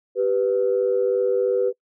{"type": "tone pair together", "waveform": "sine", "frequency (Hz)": [390.9, 493.9], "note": ["G4", "B4"], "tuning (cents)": [-5, 0], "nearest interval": "major third", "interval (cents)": 405, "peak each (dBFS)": [-21, -19], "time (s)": [0.15, 1.73], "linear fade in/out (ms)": 50, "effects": ["noise-tail reverb RT60 0.1 s tail -24 dB re dry", "tanh soft clip ceiling -10 dBFS"]}